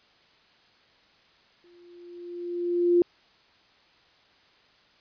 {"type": "tone with exponential growth", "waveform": "sine", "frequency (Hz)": 349.2, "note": "F4", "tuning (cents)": 0, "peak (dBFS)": -15, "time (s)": [1.64, 3.02], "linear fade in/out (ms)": 1, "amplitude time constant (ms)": 300, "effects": ["white hiss -60 dBFS RMS until 5 s", "resampled to 11025 Hz"]}